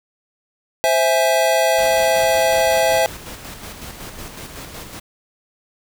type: chord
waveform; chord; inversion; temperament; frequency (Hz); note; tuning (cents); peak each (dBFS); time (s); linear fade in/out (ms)
square; C augmented; none; equal; 523.3 / 659.3 / 830.6; C5 / E5 / G#5; 0 / 0 / 0; -20 / -17 / -21; 0.84-3.06; 0
type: noise with tremolo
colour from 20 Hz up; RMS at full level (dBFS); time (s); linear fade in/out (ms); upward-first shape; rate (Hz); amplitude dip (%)
pink; -33; 1.78-5; 10; square; 5.4; 40
effects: none